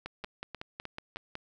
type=two click trains; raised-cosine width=0.3 ms; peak=-23 / -22 dBFS; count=4 / 8; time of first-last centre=0.24-1.16 / 0.06-1.354 s; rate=3.26 / 5.41 Hz; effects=none